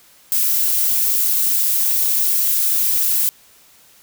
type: noise with flanger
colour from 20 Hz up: violet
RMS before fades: -17 dBFS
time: 0.32-3.29 s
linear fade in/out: 0 ms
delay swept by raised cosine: 1.8 to 7.4 ms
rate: 1 Hz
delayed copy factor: +0.55
effects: white hiss -50 dBFS RMS until 4.02 s